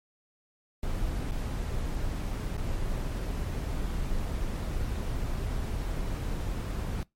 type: noise with dropouts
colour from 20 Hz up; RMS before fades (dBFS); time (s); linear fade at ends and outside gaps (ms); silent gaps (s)
brown; -31; 0.83-7.03; 1; 1.311-1.318 / 2.568-2.578
effects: noise-tail reverb RT60 0.2 s tail -24 dB re dry + MP3 64 kbps